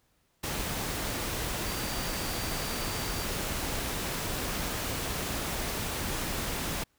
sine tone in noise, 4660 Hz, D8, 14 cents flat, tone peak -43 dBFS, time 1.65-3.26 s, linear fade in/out 10 ms, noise pink, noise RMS -33 dBFS, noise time 0.43-6.84 s, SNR -13 dB, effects pink hiss -71 dBFS RMS until 6.98 s

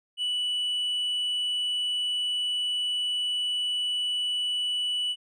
sine tone with tanh clipping, 2960 Hz, F#7, in tune, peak -26 dBFS, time 0.17-5.16 s, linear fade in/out 50 ms, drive 2 dB, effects none

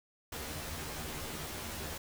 pink noise with comb filter, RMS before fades -41 dBFS, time 0.32-1.98 s, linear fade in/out 5 ms, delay 13 ms, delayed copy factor +0.9, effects none

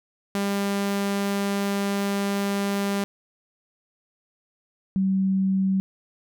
sawtooth / sine tone pair in turn, 199.7 / 191.5 Hz, G3 / G3, +32 / -40 cents, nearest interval minor second, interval 72 cents, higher first, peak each -19 dBFS, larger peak neither, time 0.35-3.04 / 4.96-5.8 s, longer first, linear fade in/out 0 ms, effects none

